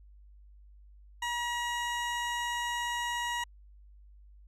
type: tone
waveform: 20% pulse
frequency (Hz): 957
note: A#5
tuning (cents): +45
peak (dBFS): -26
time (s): 1.22-3.44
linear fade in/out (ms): 5
effects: added 50 Hz sine -52 dBFS peak until 4.47 s + low-pass 9000 Hz 12 dB/octave